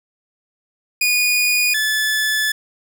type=tone pair in turn; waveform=sawtooth; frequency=2458 / 1731.6 Hz; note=D#7 / A6; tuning=-22 / -28 cents; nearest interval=tritone; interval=606 cents; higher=first; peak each=-11 / -13 dBFS; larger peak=first; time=1.01-1.74 / 1.74-2.52 s; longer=second; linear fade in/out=5 ms; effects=none